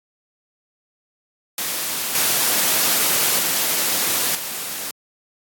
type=noise with level steps; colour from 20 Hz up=white; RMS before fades=-24 / -18 / -20 / -28 dBFS; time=1.58-4.91 s; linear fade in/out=2 ms; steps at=2.15 / 3.39 / 4.35 s; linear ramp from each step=2 ms; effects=high-pass 150 Hz 12 dB/octave + AAC 64 kbps